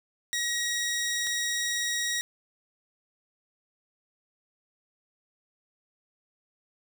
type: tone pair in turn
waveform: 15% pulse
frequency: 1898 / 1898 Hz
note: A#6 / A#6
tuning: +31 / +31 cents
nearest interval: unison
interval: 0 cents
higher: neither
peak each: -21 dBFS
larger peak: neither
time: 0.33-1.27 / 1.27-2.21 s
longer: neither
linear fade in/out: 0 ms
effects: none